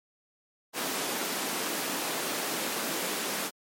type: high-pass noise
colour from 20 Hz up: pink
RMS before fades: -32 dBFS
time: 0.73-3.51 s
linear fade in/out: 50 ms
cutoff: 220 Hz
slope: 24 dB/octave
effects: MP3 64 kbps